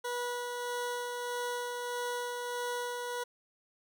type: tone with tremolo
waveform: 20% pulse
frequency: 487.1 Hz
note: B4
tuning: 24 cents flat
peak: -28 dBFS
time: 0.04-3.24 s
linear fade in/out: 10 ms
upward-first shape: sine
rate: 1.6 Hz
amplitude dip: 30%
effects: none